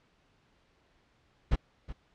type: noise with echo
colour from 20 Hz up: brown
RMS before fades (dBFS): -24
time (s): 1.51-1.56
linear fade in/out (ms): 10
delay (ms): 370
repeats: 1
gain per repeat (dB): -15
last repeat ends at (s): 1.93
effects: pink hiss -68 dBFS RMS until 2.14 s + low-pass 4000 Hz 12 dB/octave